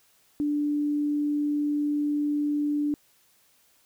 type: tone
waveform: sine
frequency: 293.7 Hz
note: D4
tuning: in tune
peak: -23 dBFS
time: 0.4-2.94 s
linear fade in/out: 0 ms
effects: white hiss -63 dBFS RMS until 3.85 s